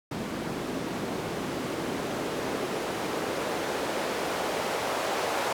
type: noise with band-pass filter sweep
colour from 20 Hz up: white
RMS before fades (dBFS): -31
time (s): 0.11-5.53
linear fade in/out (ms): 5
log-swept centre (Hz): 220 to 610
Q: 1.1
effects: none